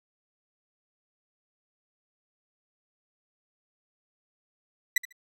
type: tone with echo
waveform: 40% pulse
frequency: 1975.5 Hz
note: B6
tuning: in tune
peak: -19 dBFS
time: 4.96-4.98 s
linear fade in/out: 5 ms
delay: 73 ms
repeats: 2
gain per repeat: -15 dB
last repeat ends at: 5.126 s
effects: none